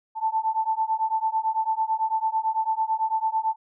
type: beating tone pair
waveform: sine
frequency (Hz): 879 / 888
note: A5 / A5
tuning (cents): -2 / +16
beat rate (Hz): 9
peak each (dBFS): -25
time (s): 0.15-3.56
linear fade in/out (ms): 50
effects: none